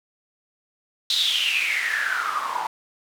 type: noise with band-pass filter sweep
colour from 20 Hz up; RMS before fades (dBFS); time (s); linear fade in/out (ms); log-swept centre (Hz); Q
white; -24; 1.1-2.67; 2; 4000 to 890; 9.4
effects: none